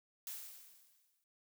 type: noise with exponential decay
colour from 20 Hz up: blue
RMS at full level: -43 dBFS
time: 0.27-1.24 s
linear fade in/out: 1 ms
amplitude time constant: 210 ms
effects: none